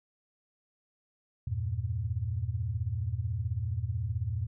sine chord, E diminished, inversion none, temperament equal, 82.41 / 98 / 116.54 Hz, E2 / G2 / Bb2, 0 / 0 / 0 cents, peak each -35 / -34 / -33 dBFS, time 1.47-4.47 s, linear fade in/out 5 ms, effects none

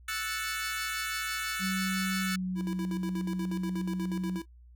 sawtooth chord, F# minor seventh, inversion third, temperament equal, 1318.5 / 1480 / 1760 / 2217 Hz, E6 / F#6 / A6 / C#7, 0 / 0 / 0 / 0 cents, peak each -34 dBFS, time 0.08-2.36 s, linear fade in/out 5 ms
sine tone with pitch glide, 189.5 to 184.32 Hz, F#3 to F#3, +42 to -6 cents, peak -30 dBFS, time 1.59-4.41 s, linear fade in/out 50 ms, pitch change -48 cents, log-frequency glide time 2.22-2.44 s
square tone with tremolo, 329.6 Hz, E4, in tune, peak -36 dBFS, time 2.55-4.46 s, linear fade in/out 50 ms, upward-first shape square, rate 8.3 Hz, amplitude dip 80%
effects added 60 Hz sine -51 dBFS peak until 4.75 s

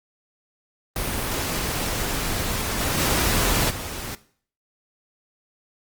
pink noise with level steps, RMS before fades -26 / -24 / -21 / -32 dBFS, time 0.96-4.15 s, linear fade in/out 2 ms, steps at 2.78 / 2.97 / 3.69 s, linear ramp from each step 20 ms, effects noise-tail reverb RT60 0.5 s tail -17 dB re dry + Opus 32 kbps

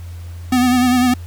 square tone with vibrato, 249.9 Hz, B3, 21 cents sharp, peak -12 dBFS, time 0.52-1.14 s, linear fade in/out 5 ms, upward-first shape sine, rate 10 Hz, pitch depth 42 cents each way, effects added 86 Hz sine -28 dBFS peak until 1.26 s + pink hiss -46 dBFS RMS until 1.26 s

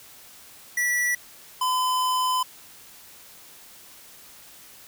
square tone pair in turn, 1952 / 1015.1 Hz, B6 / B5, -21 / +47 cents, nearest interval major seventh, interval 1132 cents, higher first, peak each -22 dBFS, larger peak neither, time 0.77-1.15 / 1.61-2.43 s, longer second, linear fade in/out 5 ms, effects white hiss -48 dBFS RMS until 4.87 s

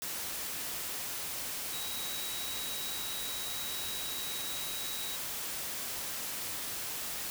sine tone in noise, 3852 Hz, B7, 44 cents flat, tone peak -41 dBFS, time 1.73-5.16 s, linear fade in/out 0 ms, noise white, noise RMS -38 dBFS, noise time 0.02-7.3 s, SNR -6 dB, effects none

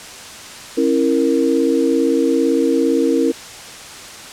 sine chord, A# diminished, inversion first, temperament equal with one note detuned, 271.9 / 329.6 / 466.2 Hz, C#4 / E4 / A#4, -33 / 0 / 0 cents, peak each -17 dBFS, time 0.77-3.32 s, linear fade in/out 10 ms, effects white hiss -34 dBFS RMS until 4.32 s + low-pass 8000 Hz 12 dB/octave

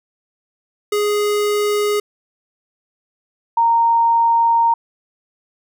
square / sine tone pair in turn, 415.3 / 925.9 Hz, G#4 / A#5, 0 / -12 cents, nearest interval octave + major second, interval 1388 cents, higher second, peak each -16 / -11 dBFS, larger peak second, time 0.92-2 / 3.57-4.74 s, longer second, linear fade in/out 5 ms, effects none

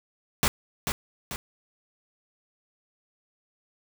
pink noise with echo, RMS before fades -22 dBFS, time 0.43-0.48 s, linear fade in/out 0 ms, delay 440 ms, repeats 2, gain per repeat -6 dB, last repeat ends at 1.36 s, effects none

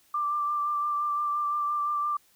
sine tone with vibrato, 1180 Hz, D6, 8 cents sharp, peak -25 dBFS, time 0.14-2.17 s, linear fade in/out 5 ms, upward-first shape sine, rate 5.8 Hz, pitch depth 19 cents each way, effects white hiss -63 dBFS RMS until 2.35 s

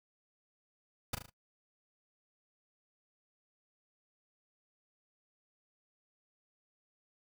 pink noise with echo, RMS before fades -34 dBFS, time 1.13-1.15 s, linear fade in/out 5 ms, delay 37 ms, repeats 4, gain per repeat -6 dB, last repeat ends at 1.298 s, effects noise-tail reverb RT60 0.1 s tail -19 dB re dry

